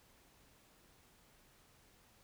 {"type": "silence", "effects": ["pink hiss -67 dBFS RMS until 2.23 s"]}